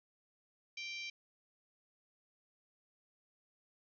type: harmonic tone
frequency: 784 Hz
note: G5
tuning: in tune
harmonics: 3 / 4 / 5 / 6 / 7 / 8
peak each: -43 / -50 / -51 / -53 / -53 / -57 dBFS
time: 0.77-1.1 s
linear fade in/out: 5 ms
effects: none